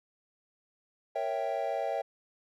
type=chord; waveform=triangle; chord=A# diminished seventh; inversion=none; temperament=equal; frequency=466.2 / 554.4 / 659.3 / 784 Hz; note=A#4 / C#5 / E5 / G5; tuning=0 / 0 / 0 / 0 cents; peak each=-37 / -33 / -32 / -33 dBFS; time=1.15-2.02 s; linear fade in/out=10 ms; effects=none